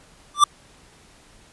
square tone with exponential growth, 1174.7 Hz, D6, in tune, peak -7 dBFS, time 0.34-0.44 s, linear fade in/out 5 ms, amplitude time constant 20 ms, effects pink hiss -52 dBFS RMS until 1.52 s + resampled to 24000 Hz

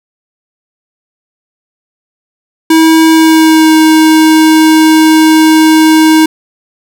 square tone with pitch glide, 321.7 to 315.6 Hz, E4 to D#4, -42 to +25 cents, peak -3 dBFS, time 2.7-6.26 s, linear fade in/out 5 ms, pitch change -33 cents, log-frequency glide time 3.12-3.74 s, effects none

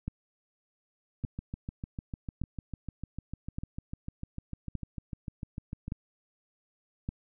two click trains, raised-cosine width 5 ms, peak -24 / -21 dBFS, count 32 / 7, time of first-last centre 1.24-5.881 / 0.08-7.089 s, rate 6.68 / 0.856 Hz, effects none

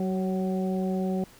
harmonic tone with a mistuned harmonic, 188.2 Hz, F#3, 30 cents sharp, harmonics 1 / 2 / 3 / 4, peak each -26 / -32 / -36 / -38 dBFS, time 0-1.24 s, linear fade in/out 2 ms, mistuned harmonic 3, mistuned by -31 cents, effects pink hiss -53 dBFS RMS until 1.39 s

